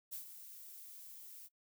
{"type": "noise with ADSR envelope", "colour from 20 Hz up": "violet", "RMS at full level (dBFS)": -43, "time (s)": [0.11, 1.49], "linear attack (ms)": 21, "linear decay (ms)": 110, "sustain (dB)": -10, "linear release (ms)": 37, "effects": ["noise-tail reverb RT60 0.1 s tail -21 dB re dry"]}